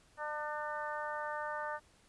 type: harmonic tone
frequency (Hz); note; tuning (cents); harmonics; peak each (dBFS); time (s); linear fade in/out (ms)
300.2; D4; +38; 2 / 3 / 4 / 5 / 6; -42 / -41 / -43 / -44 / -46; 0.17-1.8; 50
effects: pink hiss -66 dBFS RMS until 2.08 s + resampled to 24000 Hz

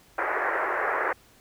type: band-pass noise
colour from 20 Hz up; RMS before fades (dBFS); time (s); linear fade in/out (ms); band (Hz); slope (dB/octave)
white; -27; 0.18-1.13; 5; 360 to 1900; 48
effects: pink hiss -57 dBFS RMS until 1.4 s

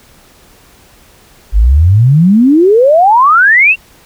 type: exponential sweep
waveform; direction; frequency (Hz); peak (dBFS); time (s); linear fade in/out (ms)
sine; up; 47 to 2794; -3; 1.52-3.76; 50
effects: pink hiss -43 dBFS RMS until 4.05 s

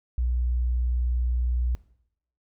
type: tone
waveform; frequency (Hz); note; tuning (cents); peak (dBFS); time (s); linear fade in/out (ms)
sine; 60.9; B1; -24; -22; 0.18-1.75; 0
effects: noise-tail reverb RT60 0.7 s tail -19 dB re dry

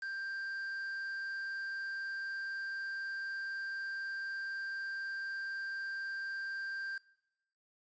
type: tone with quantisation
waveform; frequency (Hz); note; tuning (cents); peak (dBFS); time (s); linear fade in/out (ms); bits
triangle; 1581; G6; +14; -36; 0.02-6.98; 5; 8
effects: noise-tail reverb RT60 0.8 s tail -21 dB re dry + resampled to 16000 Hz

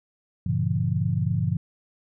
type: chord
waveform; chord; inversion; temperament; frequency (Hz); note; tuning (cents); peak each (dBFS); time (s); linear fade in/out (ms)
sine; G diminished seventh; none; just; 98 / 117.6 / 141.12 / 169.34; G2 / Bb2 / Db3 / Fb3; 0 / +16 / +31 / +47; -27; 0.46-1.57; 5
effects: none

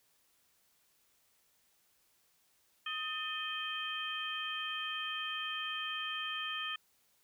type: harmonic tone with a mistuned harmonic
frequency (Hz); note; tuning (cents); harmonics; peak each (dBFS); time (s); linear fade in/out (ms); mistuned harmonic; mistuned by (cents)
628; D#5; +16; 2 / 3 / 4 / 5; -42 / -43 / -43 / -39; 2.86-6.76; 5; 3; -83
effects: white hiss -72 dBFS RMS until 7.23 s

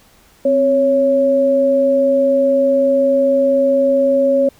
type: tone pair together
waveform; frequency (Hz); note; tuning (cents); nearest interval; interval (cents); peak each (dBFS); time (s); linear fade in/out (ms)
sine; 261.6 / 554.4; C4 / C#5; 0 / 0; octave + minor second; 1300; -18 / -11; 0.45-4.49; 5
effects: pink hiss -50 dBFS RMS until 4.59 s

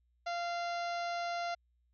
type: harmonic tone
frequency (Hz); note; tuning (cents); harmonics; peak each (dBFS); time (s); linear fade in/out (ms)
692; F5; -16; 1 / 2 / 3 / 4 / 5 / 6 / 7 / 8 / 9; -35 / -42 / -46 / -51 / -53 / -50 / -53 / -57 / -58; 0.26-1.55; 10
effects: added 60 Hz sine -70 dBFS peak until 1.93 s

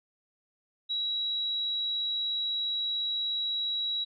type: tone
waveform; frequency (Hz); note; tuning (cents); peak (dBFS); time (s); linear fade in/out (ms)
sine; 3881; B7; -31; -28; 0.89-4.05; 20
effects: none

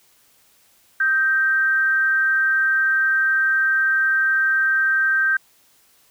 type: tone with amplitude modulation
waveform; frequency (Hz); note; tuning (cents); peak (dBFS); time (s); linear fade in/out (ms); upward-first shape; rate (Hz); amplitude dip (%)
sine; 1568; G6; 0; -13; 1-5.37; 5; sine; 293; 50
effects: white hiss -57 dBFS RMS until 6.1 s

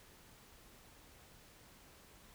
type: silence
effects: pink hiss -61 dBFS RMS until 2.34 s

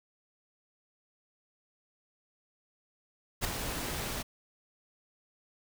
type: noise with ADSR envelope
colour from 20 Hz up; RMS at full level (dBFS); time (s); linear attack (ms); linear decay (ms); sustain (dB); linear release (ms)
pink; -28; 3.41-4.23; 37; 6; -8; 18
effects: none

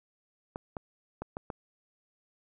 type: clicks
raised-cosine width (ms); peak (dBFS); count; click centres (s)
1; -22; 5; 0.559 / 0.768 / 1.22 / 1.369 / 1.502
effects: none

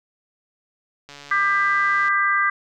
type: click train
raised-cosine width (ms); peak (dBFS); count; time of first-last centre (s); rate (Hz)
0.2; -23; 143; 1.09-2.083; 143
type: harmonic tone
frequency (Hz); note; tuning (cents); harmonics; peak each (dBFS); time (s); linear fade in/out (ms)
397.7; G4; +25; 3 / 4 / 5; -20 / -21 / -22; 1.31-2.5; 5
effects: none

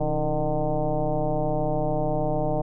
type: tone with frequency modulation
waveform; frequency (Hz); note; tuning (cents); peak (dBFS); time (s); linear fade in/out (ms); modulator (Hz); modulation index
sine; 312.6; D#4; +8; -21; 0-2.62; 10; 148; 3.1
effects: none

